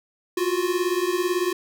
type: beating tone pair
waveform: square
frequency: 349.2 / 367.2 Hz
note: F4 / F#4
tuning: 0 / -13 cents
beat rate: 18 Hz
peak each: -25 dBFS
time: 0.37-1.53 s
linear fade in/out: 5 ms
effects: none